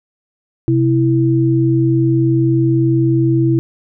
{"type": "tone pair together", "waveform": "sine", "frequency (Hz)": [129.37, 329.6], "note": ["C3", "E4"], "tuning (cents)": [-19, 0], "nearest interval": "octave + major third", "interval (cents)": 1619, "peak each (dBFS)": -13, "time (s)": [0.68, 3.59], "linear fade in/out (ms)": 0, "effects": []}